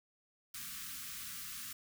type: band-stop noise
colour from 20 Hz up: white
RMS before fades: -45 dBFS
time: 0.54-1.73 s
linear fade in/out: 5 ms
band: 270 to 1100 Hz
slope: 96 dB/octave
effects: none